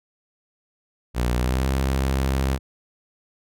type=tone with pitch glide; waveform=sawtooth; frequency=60.5 to 66.74 Hz; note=B1 to C2; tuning=-35 to +35 cents; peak=-16 dBFS; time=1.14-2.59 s; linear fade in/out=50 ms; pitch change=+170 cents; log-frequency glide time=1.34-1.68 s; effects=none